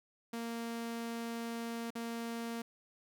sawtooth tone with dropouts, 231.8 Hz, A#3, 10 cents flat, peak -34 dBFS, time 0.33-2.62 s, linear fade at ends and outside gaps 5 ms, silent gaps 1.905-1.953 s, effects none

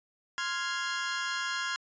sawtooth chord, F minor, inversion second, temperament equal, 1046.5 / 1396.9 / 1661.2 Hz, C6 / F6 / Ab6, 0 / 0 / 0 cents, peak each -33 / -31 / -31 dBFS, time 0.38-1.76 s, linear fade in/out 0 ms, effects resampled to 16000 Hz

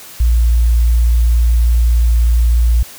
sine tone, 58.27 Hz, A#1, in tune, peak -7 dBFS, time 0.2-2.83 s, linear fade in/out 5 ms, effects tanh soft clip ceiling -3 dBFS + white hiss -35 dBFS RMS until 2.98 s

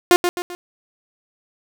sawtooth tone with echo, 354 Hz, F4, 23 cents sharp, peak -5 dBFS, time 0.11-0.16 s, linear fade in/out 0 ms, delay 130 ms, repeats 3, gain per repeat -7 dB, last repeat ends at 0.55 s, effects none

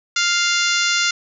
harmonic tone, 698.5 Hz, F5, in tune, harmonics 2 / 3 / 4 / 5 / 6 / 7 / 8 / 9 / 10, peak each -21 / -23 / -24 / -25 / -26 / -26 / -27 / -28 / -28 dBFS, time 0.16-1.11 s, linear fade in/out 5 ms, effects none

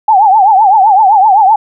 sine tone with vibrato, 816 Hz, G#5, 31 cents flat, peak -3 dBFS, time 0.08-1.56 s, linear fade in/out 5 ms, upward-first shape triangle, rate 7.8 Hz, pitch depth 190 cents each way, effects none

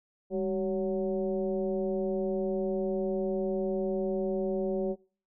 sine tone with frequency modulation, 380 Hz, F#4, 46 cents sharp, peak -27 dBFS, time 0.3-4.96 s, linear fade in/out 50 ms, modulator 180 Hz, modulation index 1.1, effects noise-tail reverb RT60 0.4 s tail -22 dB re dry

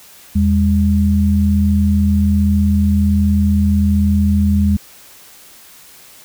sine tone pair together, 81.64 / 202.9 Hz, E2 / G#3, -16 / -40 cents, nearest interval octave + major third, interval 1576 cents, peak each -13 dBFS, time 0.35-4.77 s, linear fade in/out 10 ms, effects white hiss -42 dBFS RMS until 6.24 s

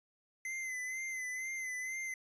square tone with vibrato, 2049 Hz, C7, 37 cents flat, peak -38 dBFS, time 0.45-2.14 s, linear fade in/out 2 ms, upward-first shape sine, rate 2.1 Hz, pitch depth 44 cents each way, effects resampled to 22050 Hz

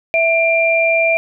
sine tone pair together, 659.3 / 2379 Hz, E5 / D7, 0 / +22 cents, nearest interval octave + minor seventh, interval 2222 cents, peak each -14 dBFS, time 0.14-1.17 s, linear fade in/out 0 ms, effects none

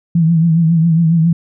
sine tone with vibrato, 164.81 Hz, E3, in tune, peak -8 dBFS, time 0.15-1.33 s, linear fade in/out 5 ms, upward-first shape triangle, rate 7.3 Hz, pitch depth 78 cents each way, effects none

